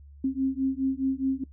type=beating tone pair; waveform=sine; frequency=264.3 / 269.1 Hz; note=C4 / C4; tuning=+18 / +49 cents; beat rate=4.8 Hz; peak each=-27 dBFS; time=0.24-1.44 s; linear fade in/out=5 ms; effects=noise-tail reverb RT60 0.1 s tail -19 dB re dry + added 71 Hz sine -46 dBFS peak until 1.52 s